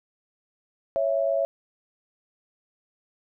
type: tone pair together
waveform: sine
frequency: 554.4 / 663.2 Hz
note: C#5 / E5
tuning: 0 / +10 cents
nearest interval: minor third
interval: 310 cents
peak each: -24 dBFS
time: 0.96-1.45 s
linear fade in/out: 0 ms
effects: none